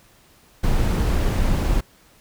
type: noise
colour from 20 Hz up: brown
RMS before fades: -19 dBFS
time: 0.63-1.81 s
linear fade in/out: 10 ms
effects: pink hiss -54 dBFS RMS until 2.2 s